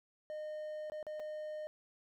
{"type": "tone with dropouts", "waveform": "triangle", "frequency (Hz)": 612, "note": "D#5", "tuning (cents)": -29, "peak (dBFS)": -38, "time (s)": [0.3, 1.67], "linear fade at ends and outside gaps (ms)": 0, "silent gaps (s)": [[0.899, 0.92], [1.028, 1.067], [1.196, 1.2]], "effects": []}